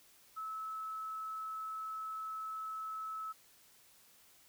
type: tone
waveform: sine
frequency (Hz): 1300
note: E6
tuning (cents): -24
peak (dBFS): -39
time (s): 0.36-3.33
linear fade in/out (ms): 20
effects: white hiss -64 dBFS RMS until 4.48 s